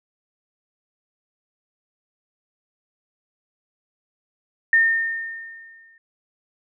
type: tone with exponential decay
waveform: sine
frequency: 1821 Hz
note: A#6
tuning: 41 cents flat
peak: -11 dBFS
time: 4.73-5.98 s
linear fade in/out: 2 ms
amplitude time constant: 270 ms
effects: none